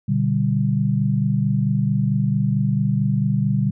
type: chord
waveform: sine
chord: G major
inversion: first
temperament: just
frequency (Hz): 122.5 / 147 / 196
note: B2 / D3 / G3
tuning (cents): -14 / +2 / 0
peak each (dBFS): -21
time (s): 0.08-3.71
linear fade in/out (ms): 10
effects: none